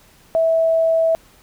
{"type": "tone", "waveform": "sine", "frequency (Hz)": 653, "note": "E5", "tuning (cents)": -17, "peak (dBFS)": -13, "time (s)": [0.35, 1.15], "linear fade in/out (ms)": 0, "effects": ["pink hiss -51 dBFS RMS until 1.42 s"]}